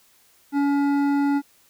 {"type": "tone with hard clipping", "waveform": "sine", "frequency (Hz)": 283.2, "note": "C#4", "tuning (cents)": 37, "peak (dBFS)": -20, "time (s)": [0.52, 1.42], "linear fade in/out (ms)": 50, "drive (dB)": 11, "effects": ["white hiss -58 dBFS RMS until 1.69 s"]}